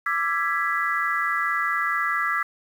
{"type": "chord", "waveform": "sine", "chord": "E dominant seventh", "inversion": "third", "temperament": "equal with one note detuned", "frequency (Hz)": [1174.7, 1339.2, 1661.2, 1975.5], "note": ["D6", "E6", "G#6", "B6"], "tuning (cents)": [0, 27, 0, 0], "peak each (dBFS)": -27, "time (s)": [0.06, 2.43], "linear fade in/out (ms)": 5, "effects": ["8-bit"]}